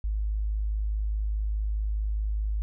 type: tone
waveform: sine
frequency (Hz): 52.4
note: G#1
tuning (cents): +16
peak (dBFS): -25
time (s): 0.04-2.62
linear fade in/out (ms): 0
effects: none